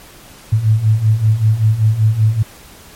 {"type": "beating tone pair", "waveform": "sine", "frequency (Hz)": [106, 111.2], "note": ["G#2", "A2"], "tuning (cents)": [36, 19], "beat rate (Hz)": 5.2, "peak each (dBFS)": [-15, -11], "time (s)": [0.52, 2.43], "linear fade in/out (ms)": 10, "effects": ["pink hiss -40 dBFS RMS until 2.95 s", "MP3 64 kbps"]}